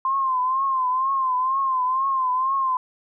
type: tone with vibrato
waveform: sine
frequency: 1046.5 Hz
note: C6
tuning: in tune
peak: -19 dBFS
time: 0.05-2.77 s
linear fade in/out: 2 ms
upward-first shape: triangle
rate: 2.1 Hz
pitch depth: 84 cents each way
effects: none

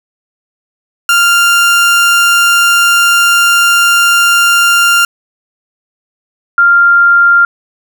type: tone pair in turn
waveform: 30% pulse / sine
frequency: 1394 / 1394 Hz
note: F6 / F6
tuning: -4 / -4 cents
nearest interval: unison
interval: 0 cents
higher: neither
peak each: -3 dBFS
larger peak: neither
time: 1.09-5.05 / 6.58-7.45 s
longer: first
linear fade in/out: 2 ms
effects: none

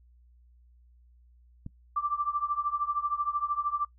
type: click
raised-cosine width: 5 ms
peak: -26 dBFS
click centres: 1.664 s
type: tone with tremolo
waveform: sine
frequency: 1174.7 Hz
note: D6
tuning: in tune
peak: -23 dBFS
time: 1.96-3.85 s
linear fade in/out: 5 ms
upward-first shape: triangle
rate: 13 Hz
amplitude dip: 95%
effects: noise-tail reverb RT60 0.1 s tail -20 dB re dry + added 60 Hz sine -56 dBFS peak until 3.98 s

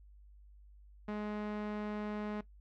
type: tone with low-pass filter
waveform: sawtooth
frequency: 210 Hz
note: G#3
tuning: 19 cents sharp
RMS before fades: -39 dBFS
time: 1.08-2.41 s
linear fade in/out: 5 ms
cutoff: 2100 Hz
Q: 0.68
effects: noise-tail reverb RT60 0.1 s tail -17 dB re dry + added 50 Hz sine -55 dBFS peak until 2.6 s

